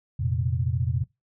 sine chord, F suspended fourth, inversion none, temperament equal, 87.31 / 116.54 / 130.81 Hz, F2 / Bb2 / C3, 0 / 0 / 0 cents, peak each -27 dBFS, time 0.19-1.04 s, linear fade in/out 10 ms, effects noise-tail reverb RT60 0.2 s tail -22 dB re dry

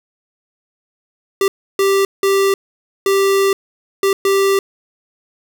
square tone bursts at uneven times, 392 Hz, G4, in tune, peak -12 dBFS, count 6, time 1.41-1.48 / 1.79-2.05 / 2.23-2.54 / 3.06-3.53 / 4.03-4.13 / 4.25-4.59 s, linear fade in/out 2 ms, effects none

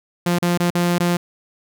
sawtooth tone with dropouts, 174.61 Hz, F3, in tune, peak -12 dBFS, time 0.26-1.17 s, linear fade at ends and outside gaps 5 ms, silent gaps 0.387-0.424 / 0.576-0.6 / 0.704-0.75 / 0.984-1.001 s, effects none

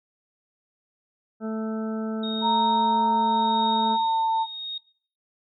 harmonic tone, 220 Hz, A3, in tune, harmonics 1 / 2 / 3 / 4 / 6 / 7, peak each -28 / -34 / -37 / -45 / -41 / -49 dBFS, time 1.4-3.98 s, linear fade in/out 50 ms
sine tone with tremolo, 3729 Hz, A#7, in tune, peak -27 dBFS, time 2.23-4.78 s, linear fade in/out 5 ms, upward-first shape triangle, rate 0.85 Hz, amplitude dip 85%
sine tone with pitch glide, 926 to 896.5 Hz, A#5 to A5, -12 to +32 cents, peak -20 dBFS, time 2.41-4.47 s, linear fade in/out 50 ms, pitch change -56 cents, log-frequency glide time 3.02-4.3 s
effects noise-tail reverb RT60 0.6 s tail -23 dB re dry

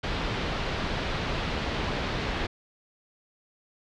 pink low-pass noise, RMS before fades -30 dBFS, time 0.03-2.47 s, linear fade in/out 10 ms, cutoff 4200 Hz, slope 24 dB/octave, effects none

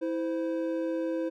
triangle tone pair together, 326.8 / 515.8 Hz, E4 / C5, -15 / -25 cents, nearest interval minor sixth, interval 790 cents, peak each -28 / -30 dBFS, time 0.01-1.3 s, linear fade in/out 20 ms, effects none

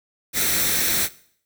white noise with comb filter, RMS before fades -21 dBFS, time 0.33-1.09 s, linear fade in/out 50 ms, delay 0.51 ms, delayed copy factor +0.55, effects noise-tail reverb RT60 0.6 s tail -19 dB re dry

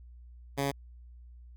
10% pulse tone, 139.6 Hz, C#3, 13 cents sharp, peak -20 dBFS, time 0.57-0.72 s, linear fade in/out 20 ms, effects added 60 Hz sine -48 dBFS peak until 1.56 s

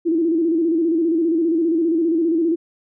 sine tone with vibrato, 329.6 Hz, E4, in tune, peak -15 dBFS, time 0.05-2.56 s, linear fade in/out 20 ms, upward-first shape square, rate 15 Hz, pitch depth 66 cents each way, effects none

